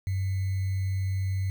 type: tone with sample-and-hold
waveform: sine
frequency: 95.5 Hz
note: G2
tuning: 45 cents flat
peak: -25 dBFS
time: 0.07-1.5 s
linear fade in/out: 0 ms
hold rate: 2100 Hz
effects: none